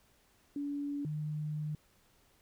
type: tone pair in turn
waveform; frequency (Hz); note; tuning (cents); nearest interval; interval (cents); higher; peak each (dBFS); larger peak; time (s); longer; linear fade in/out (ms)
sine; 286.3 / 151.66; D4 / D#3; -44 / -44; major seventh; 1100; first; -34 / -34; neither; 0.56-1.05 / 1.05-1.75; second; 2
effects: pink hiss -68 dBFS RMS until 2.41 s